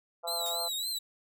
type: harmonic tone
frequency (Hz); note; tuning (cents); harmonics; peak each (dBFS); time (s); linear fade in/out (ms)
170; F3; -46; 3 / 4 / 5 / 6 / 7 / 8; -42 / -37 / -42 / -48 / -48 / -49; 0.23-0.69; 20
type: tone with vibrato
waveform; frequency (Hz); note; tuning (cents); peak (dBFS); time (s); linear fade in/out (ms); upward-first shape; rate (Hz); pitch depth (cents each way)
sawtooth; 3945; B7; -3; -29; 0.27-0.99; 10; triangle; 3.6; 110
type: noise with exponential decay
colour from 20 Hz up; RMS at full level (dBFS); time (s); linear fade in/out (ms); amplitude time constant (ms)
blue; -38; 0.46-0.68; 0; 46
effects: none